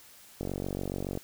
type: click train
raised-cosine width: 2 ms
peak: -20 dBFS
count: 37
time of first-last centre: 0.41-1.174 s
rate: 47.1 Hz
effects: white hiss -54 dBFS RMS until 1.23 s

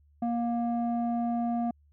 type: tone with low-pass filter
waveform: square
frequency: 235.8 Hz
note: A#3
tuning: 20 cents sharp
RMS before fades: -29 dBFS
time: 0.22-1.71 s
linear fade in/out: 5 ms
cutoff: 640 Hz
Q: 2.7
effects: added 73 Hz sine -59 dBFS peak until 1.92 s

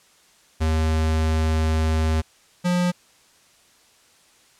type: tone pair in turn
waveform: square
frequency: 79.2 / 177.8 Hz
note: D#2 / F3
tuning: +31 / +31 cents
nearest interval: octave + major second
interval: 1400 cents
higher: second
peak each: -19 dBFS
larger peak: neither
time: 0.6-2.22 / 2.64-2.92 s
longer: first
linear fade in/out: 20 ms
effects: white hiss -56 dBFS RMS until 4.59 s + low-pass 9000 Hz 12 dB/octave

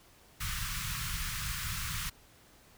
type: band-stop noise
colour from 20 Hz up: pink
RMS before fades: -36 dBFS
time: 0.4-2.1 s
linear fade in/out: 10 ms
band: 170 to 1100 Hz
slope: 48 dB/octave
effects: pink hiss -60 dBFS RMS until 2.77 s

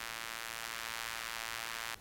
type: tone with high-pass filter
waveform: sawtooth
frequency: 114.5 Hz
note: A#2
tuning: 31 cents flat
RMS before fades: -43 dBFS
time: 0-1.95 s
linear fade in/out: 5 ms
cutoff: 1500 Hz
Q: 1
effects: pink hiss -58 dBFS RMS until 2 s + AAC 48 kbps

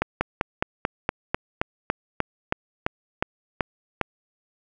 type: slowing click train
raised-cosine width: 0.5 ms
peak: -6 dBFS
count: 15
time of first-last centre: 0.02-4.013 s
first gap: 190 ms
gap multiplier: 1.06
effects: none

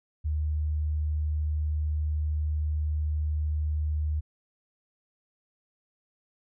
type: tone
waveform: sine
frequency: 76.1 Hz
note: D#2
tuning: 38 cents flat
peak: -25 dBFS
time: 0.24-4.21 s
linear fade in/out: 20 ms
effects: none

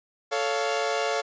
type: chord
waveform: sawtooth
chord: A augmented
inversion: none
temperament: equal with one note detuned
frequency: 440 / 559.5 / 698.5 Hz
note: A4 / C#5 / E#5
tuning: 0 / +16 / 0 cents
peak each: -25 dBFS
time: 0.31-1.22 s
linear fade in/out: 20 ms
effects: resampled to 16000 Hz

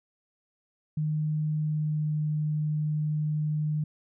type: tone with pitch glide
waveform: sine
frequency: 153.3 to 152.07 Hz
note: D#3 to D#3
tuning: -25 to -39 cents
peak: -25 dBFS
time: 0.97-3.84 s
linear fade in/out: 5 ms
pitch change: -14 cents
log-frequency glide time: 1.57-2.16 s
effects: none

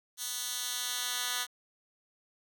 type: tone with high-pass filter sweep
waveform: 10% pulse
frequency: 246.9 Hz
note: B3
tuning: in tune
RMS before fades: -35 dBFS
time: 0.17-1.47 s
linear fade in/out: 50 ms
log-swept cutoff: 5200 to 2200 Hz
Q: 0.81
effects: none

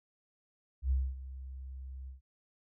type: tone with ADSR envelope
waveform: sine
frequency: 65.7 Hz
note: C2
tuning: 8 cents sharp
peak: -25 dBFS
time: 0.82-2.21 s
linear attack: 89 ms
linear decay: 240 ms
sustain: -16 dB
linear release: 130 ms
effects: none

